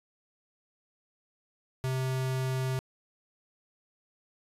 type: tone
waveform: square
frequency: 130.6 Hz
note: C3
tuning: 3 cents flat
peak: -29 dBFS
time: 1.84-2.79 s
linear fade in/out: 0 ms
effects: resampled to 32000 Hz